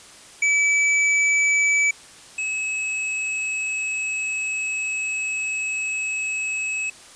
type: tone pair in turn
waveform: square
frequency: 2299 / 2576 Hz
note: D7 / E7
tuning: -37 / -41 cents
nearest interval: major second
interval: 196 cents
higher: second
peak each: -17 / -24 dBFS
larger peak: first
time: 0.42-1.91 / 2.38-6.9 s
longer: second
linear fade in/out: 5 ms
effects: white hiss -45 dBFS RMS until 7.15 s + resampled to 22050 Hz

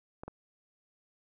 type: clicks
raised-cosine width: 1 ms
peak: -27 dBFS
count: 2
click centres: 0.235 / 0.28 s
effects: none

